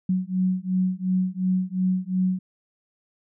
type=beating tone pair; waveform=sine; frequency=183.8 / 186.6 Hz; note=F#3 / F#3; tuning=-11 / +15 cents; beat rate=2.8 Hz; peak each=-24 / -24 dBFS; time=0.09-2.39 s; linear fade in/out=5 ms; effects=none